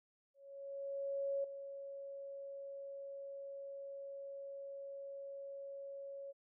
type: tone with ADSR envelope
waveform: sine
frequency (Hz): 554.4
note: C#5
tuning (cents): 0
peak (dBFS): -34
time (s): 0.34-6.33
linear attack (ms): 1100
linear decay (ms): 4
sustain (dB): -11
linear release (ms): 29
effects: none